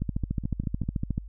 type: two click trains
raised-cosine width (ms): 5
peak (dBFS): -15 / -23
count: 17 / 4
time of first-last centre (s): 0.02-1.179 / 0.24-0.835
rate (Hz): 13.8 / 5.04
effects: added 50 Hz sine -39 dBFS peak until 1.28 s